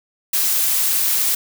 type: noise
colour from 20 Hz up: blue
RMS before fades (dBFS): -18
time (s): 0.33-1.35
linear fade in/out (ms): 5
effects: none